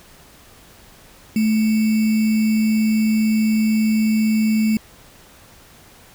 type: tone with sample-and-hold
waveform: sine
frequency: 218 Hz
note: A3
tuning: 16 cents flat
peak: -14 dBFS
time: 1.36-4.77 s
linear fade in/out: 2 ms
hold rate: 2450 Hz
effects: pink hiss -47 dBFS RMS until 6.14 s